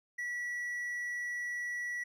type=tone; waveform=triangle; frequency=1943 Hz; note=B6; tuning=29 cents flat; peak=-33 dBFS; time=0.18-2.04 s; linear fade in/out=10 ms; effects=none